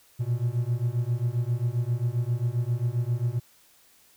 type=beating tone pair; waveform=triangle; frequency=116.54 / 124.04 Hz; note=A#2 / B2; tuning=0 / +8 cents; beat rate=7.5 Hz; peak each=-25 dBFS; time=0.19-3.4 s; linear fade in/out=20 ms; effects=white hiss -59 dBFS RMS until 4.16 s